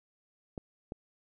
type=clicks; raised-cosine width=2 ms; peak=-25 dBFS; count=2; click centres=0.578 / 0.921 s; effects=none